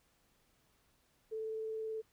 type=tone with vibrato; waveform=sine; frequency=440 Hz; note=A4; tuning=in tune; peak=-37 dBFS; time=1.31-2.02 s; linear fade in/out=20 ms; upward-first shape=triangle; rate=19 Hz; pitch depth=13 cents each way; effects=pink hiss -73 dBFS RMS until 2.12 s

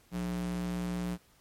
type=tone with high-pass filter; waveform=square; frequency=59.7 Hz; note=A#1; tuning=42 cents sharp; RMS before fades=-34 dBFS; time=0.11-1.18 s; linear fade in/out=50 ms; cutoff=140 Hz; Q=6.7; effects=pink hiss -64 dBFS RMS until 1.4 s + MP3 64 kbps

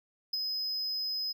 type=tone with ADSR envelope; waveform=triangle; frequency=5060 Hz; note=D#8; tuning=28 cents sharp; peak=-26 dBFS; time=0.33-1.33 s; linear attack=7 ms; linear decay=19 ms; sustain=-4 dB; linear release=19 ms; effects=none

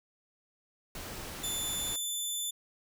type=noise; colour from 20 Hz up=pink; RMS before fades=-42 dBFS; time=0.95-1.96 s; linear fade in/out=2 ms
type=tone with vibrato; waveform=15% pulse; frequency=3520 Hz; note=A7; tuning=in tune; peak=-26 dBFS; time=1.43-2.51 s; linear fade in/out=10 ms; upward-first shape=triangle; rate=20 Hz; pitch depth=11 cents each way
effects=none

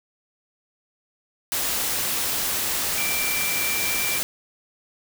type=tone in noise; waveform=sine; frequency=2349 Hz; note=D7; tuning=in tune; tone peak=-27 dBFS; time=2.98-4.18 s; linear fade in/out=0 ms; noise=white; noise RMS=-25 dBFS; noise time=1.52-4.23 s; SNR=-5 dB; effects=none

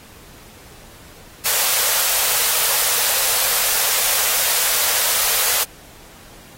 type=high-pass noise; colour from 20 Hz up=white; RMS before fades=-18 dBFS; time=1.45-5.64 s; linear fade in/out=10 ms; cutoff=440 Hz; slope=96 dB/octave; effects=pink hiss -44 dBFS RMS until 6.57 s + AAC 48 kbps

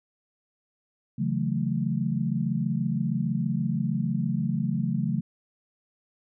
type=chord; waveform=sine; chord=F# minor seventh; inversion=second; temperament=equal; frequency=138.59 / 164.81 / 185 / 220 Hz; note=C#3 / E3 / F#3 / A3; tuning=0 / 0 / 0 / 0 cents; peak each=-29 / -30 / -30 / -29 dBFS; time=1.18-5.21 s; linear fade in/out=10 ms; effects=none

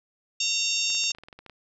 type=harmonic tone; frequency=918 Hz; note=A#5; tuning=27 cents flat; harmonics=3 / 4 / 5 / 6 / 7 / 8; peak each=-29 / -30 / -34 / -29 / -31 / -34 dBFS; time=0.4-1.12 s; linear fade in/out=5 ms
type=clicks; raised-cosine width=0.3 ms; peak=-29 dBFS; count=12; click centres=0.902 / 0.949 / 1.037 / 1.108 / 1.149 / 1.185 / 1.236 / 1.285 / 1.328 / 1.39 / 1.463 / 1.497 s
effects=none

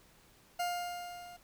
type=tone with level ramp; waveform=40% pulse; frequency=705 Hz; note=F5; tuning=16 cents sharp; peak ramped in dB=-30 to -48 dBFS; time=0.59-1.37 s; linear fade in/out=10 ms; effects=pink hiss -63 dBFS RMS until 1.43 s

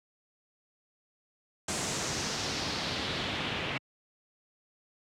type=noise with low-pass filter sweep; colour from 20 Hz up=pink; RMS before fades=-33 dBFS; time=1.68-3.78 s; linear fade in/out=5 ms; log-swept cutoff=8000 to 2700 Hz; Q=2.3; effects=high-pass 100 Hz 12 dB/octave

